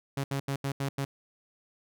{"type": "tone bursts at uneven times", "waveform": "sawtooth", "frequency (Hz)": 138.1, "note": "C#3", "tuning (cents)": -6, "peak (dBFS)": -25, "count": 6, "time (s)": [[0.17, 0.24], [0.31, 0.4], [0.48, 0.56], [0.64, 0.72], [0.8, 0.89], [0.98, 1.05]], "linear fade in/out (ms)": 5, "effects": []}